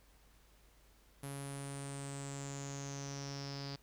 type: tone with low-pass filter sweep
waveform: sawtooth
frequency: 139.5 Hz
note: C#3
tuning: 11 cents sharp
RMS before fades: -44 dBFS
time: 1.23-3.76 s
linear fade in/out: 5 ms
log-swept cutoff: 11000 to 4800 Hz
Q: 9.7
effects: added 50 Hz sine -65 dBFS peak until 3.82 s + pink hiss -68 dBFS RMS until 3.82 s